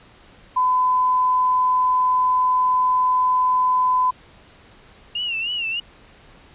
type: tone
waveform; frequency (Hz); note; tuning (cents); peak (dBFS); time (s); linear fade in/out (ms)
sine; 1010; B5; +39; -15; 0.56-4.11; 10
type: tone with vibrato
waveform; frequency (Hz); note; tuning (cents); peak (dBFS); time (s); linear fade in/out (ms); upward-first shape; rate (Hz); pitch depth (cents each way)
sine; 2794; F7; 0; -22; 5.15-5.8; 5; sine; 3.3; 100
effects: pink hiss -49 dBFS RMS until 6.54 s + resampled to 8000 Hz